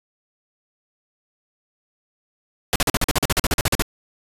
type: noise bursts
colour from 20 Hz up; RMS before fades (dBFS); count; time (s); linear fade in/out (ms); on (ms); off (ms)
pink; -18; 16; 2.73-3.822; 0; 27; 44
effects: resampled to 32000 Hz